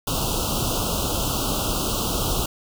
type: band-stop noise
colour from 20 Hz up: pink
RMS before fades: -24 dBFS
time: 0.07-2.46 s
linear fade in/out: 5 ms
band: 1400 to 2700 Hz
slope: 96 dB/octave
effects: none